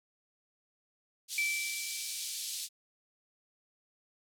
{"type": "band-pass noise", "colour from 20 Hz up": "pink", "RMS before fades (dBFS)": -39, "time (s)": [1.28, 2.69], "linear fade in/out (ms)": 50, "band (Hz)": [3600, 12000], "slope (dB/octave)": 24}
{"type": "tone with exponential decay", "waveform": "sine", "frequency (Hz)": 2325, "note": "D7", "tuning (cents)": -18, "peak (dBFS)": -27, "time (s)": [1.38, 2.63], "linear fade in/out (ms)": 2, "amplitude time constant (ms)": 270}
{"effects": []}